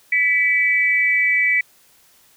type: tone pair together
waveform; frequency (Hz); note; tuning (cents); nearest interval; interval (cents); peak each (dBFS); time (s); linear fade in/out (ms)
sine; 1975.5 / 2296; B6 / D7; 0 / -40; minor third; 260; -17; 0.12-1.61; 5
effects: white hiss -54 dBFS RMS until 2.36 s